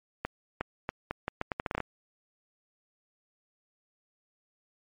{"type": "accelerating click train", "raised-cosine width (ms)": 0.5, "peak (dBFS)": -15, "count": 13, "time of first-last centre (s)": [0.25, 1.803], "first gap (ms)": 360, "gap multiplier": 0.78, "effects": ["MP3 48 kbps"]}